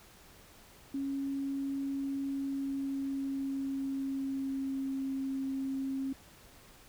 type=tone with pitch glide; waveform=sine; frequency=275.1 to 268.7 Hz; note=C#4 to C4; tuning=-13 to +46 cents; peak=-32 dBFS; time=0.94-6.13 s; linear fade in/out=5 ms; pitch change=-41 cents; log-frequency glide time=2.26-5.18 s; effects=pink hiss -57 dBFS RMS until 6.88 s